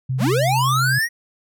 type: tone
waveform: sine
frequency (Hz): 130.2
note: C3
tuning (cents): -8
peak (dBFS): -19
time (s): 0.09-0.99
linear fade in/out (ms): 10
type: linear sweep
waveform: square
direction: up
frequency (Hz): 126.6 to 1928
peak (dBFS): -18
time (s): 0.18-1.09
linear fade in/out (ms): 50
effects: none